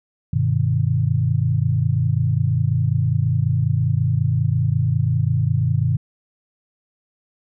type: chord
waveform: sine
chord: G augmented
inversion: none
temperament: equal with one note detuned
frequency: 98 / 123.47 / 152.8 Hz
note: G2 / B2 / D#3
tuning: 0 / 0 / -31 cents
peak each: -21 / -19 / -21 dBFS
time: 0.33-5.97 s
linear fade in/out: 5 ms
effects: none